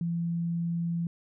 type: tone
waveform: sine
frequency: 169.4 Hz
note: E3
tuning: 48 cents sharp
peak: -27 dBFS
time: 0.01-1.07 s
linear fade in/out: 2 ms
effects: none